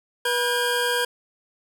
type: tone pair together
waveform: 25% pulse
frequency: 485.9 / 1610 Hz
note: B4 / G6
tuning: -28 / +46 cents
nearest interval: octave + major sixth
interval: 2074 cents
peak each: -20 dBFS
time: 0.25-1.05 s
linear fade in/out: 5 ms
effects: none